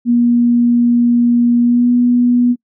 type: tone with pitch glide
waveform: sine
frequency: 239.1 to 243.7 Hz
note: A#3 to B3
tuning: +44 to -23 cents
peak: -8 dBFS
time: 0.05-2.56 s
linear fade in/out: 50 ms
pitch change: +33 cents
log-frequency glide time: 1.61-1.9 s
effects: noise-tail reverb RT60 0.1 s tail -24 dB re dry